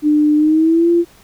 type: tone with pitch glide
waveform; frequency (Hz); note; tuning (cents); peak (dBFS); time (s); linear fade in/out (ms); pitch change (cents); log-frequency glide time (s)
sine; 299.9 to 342.5; D4 to F4; +36 to -34; -9; 0.02-1.05; 50; +230; 0.36-0.9
effects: pink hiss -47 dBFS RMS until 1.23 s